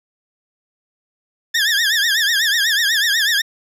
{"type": "tone with vibrato", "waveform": "20% pulse", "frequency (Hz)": 1737, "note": "A6", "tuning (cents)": -23, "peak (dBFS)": -9, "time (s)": [1.54, 3.42], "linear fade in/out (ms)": 10, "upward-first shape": "triangle", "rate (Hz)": 8.1, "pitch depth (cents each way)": 170, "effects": ["low-pass 12000 Hz 12 dB/octave"]}